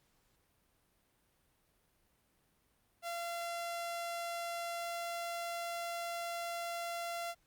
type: tone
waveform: sawtooth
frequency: 685 Hz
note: F5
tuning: 34 cents flat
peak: -34 dBFS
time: 3.02-7.35 s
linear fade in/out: 50 ms
effects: pink hiss -74 dBFS RMS until 7.46 s + Opus 48 kbps